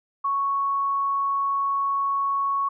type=tone; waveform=sine; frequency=1108.7 Hz; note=C#6; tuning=in tune; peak=-21 dBFS; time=0.24-2.69 s; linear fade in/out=10 ms; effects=none